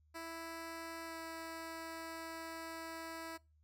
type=tone with pitch glide; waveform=10% pulse; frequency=329.6 to 327.1 Hz; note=E4 to E4; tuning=0 to -13 cents; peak=-36 dBFS; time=0.14-3.38 s; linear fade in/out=20 ms; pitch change=-13 cents; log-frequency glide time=1.05-1.16 s; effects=noise-tail reverb RT60 0.3 s tail -24 dB re dry + added 76 Hz sine -67 dBFS peak until 3.63 s